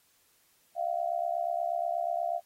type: tone with amplitude modulation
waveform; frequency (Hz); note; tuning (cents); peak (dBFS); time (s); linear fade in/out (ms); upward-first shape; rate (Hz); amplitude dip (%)
sine; 688; F5; -26; -24; 0.75-2.41; 50; sine; 68.3; 90
effects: white hiss -67 dBFS RMS until 2.45 s + AAC 48 kbps